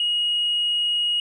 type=tone; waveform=sine; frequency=2886 Hz; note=F#7; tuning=44 cents flat; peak=-18 dBFS; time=0-1.2 s; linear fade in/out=2 ms; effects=tanh soft clip ceiling -16 dBFS